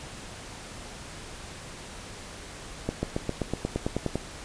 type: accelerating click train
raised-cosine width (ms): 2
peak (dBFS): -13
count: 12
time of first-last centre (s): 2.89-4.156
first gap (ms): 140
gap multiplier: 0.96
effects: pink hiss -42 dBFS RMS until 4.44 s + resampled to 22050 Hz